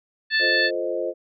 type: harmonic tone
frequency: 880 Hz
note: A5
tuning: in tune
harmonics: 2 / 3 / 4 / 5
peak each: -19 / -29 / -29 / -25 dBFS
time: 0.3-0.71 s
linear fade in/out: 50 ms
type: chord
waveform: sine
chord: F dominant seventh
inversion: none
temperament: equal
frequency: 349.2 / 440 / 523.3 / 622.3 Hz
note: F4 / A4 / C5 / Eb5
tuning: 0 / 0 / 0 / 0 cents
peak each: -29 / -31 / -27 / -29 dBFS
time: 0.39-1.14 s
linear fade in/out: 50 ms
effects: none